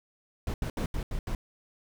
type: noise bursts at uneven times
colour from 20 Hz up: brown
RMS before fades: -31 dBFS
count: 6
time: 0.47-0.54 / 0.62-0.7 / 0.77-0.86 / 0.94-1.03 / 1.11-1.19 / 1.27-1.35 s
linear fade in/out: 2 ms
effects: none